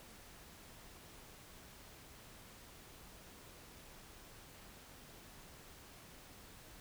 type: silence
effects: pink hiss -57 dBFS RMS until 6.8 s